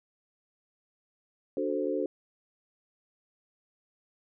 sine chord, D dominant seventh, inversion none, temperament equal, 293.7 / 370 / 440 / 523.3 Hz, D4 / F#4 / A4 / C5, 0 / 0 / 0 / 0 cents, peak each -33 dBFS, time 1.57-2.06 s, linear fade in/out 2 ms, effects none

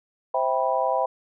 sine chord, C major seventh, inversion none, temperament just, 523.3 / 654.1 / 784.9 / 981.1 Hz, C5 / E5 / G5 / B5, 0 / -14 / +2 / -12 cents, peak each -26 dBFS, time 0.34-1.06 s, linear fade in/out 5 ms, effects none

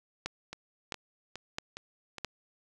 two click trains, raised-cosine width 0.2 ms, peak -16 / -23 dBFS, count 4 / 5, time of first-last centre 0.26-2.247 / 0.53-2.183 s, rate 1.51 / 2.42 Hz, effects none

